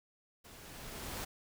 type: noise with level ramp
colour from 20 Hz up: pink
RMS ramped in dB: -55 to -40 dBFS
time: 0.44-1.25 s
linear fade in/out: 10 ms
effects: none